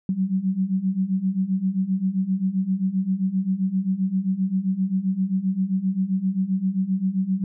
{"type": "beating tone pair", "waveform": "sine", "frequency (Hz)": [185, 192.6], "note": ["F#3", "G3"], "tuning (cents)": [0, -30], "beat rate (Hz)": 7.6, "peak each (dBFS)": [-25, -22], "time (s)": [0.09, 7.44], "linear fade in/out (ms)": 2, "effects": []}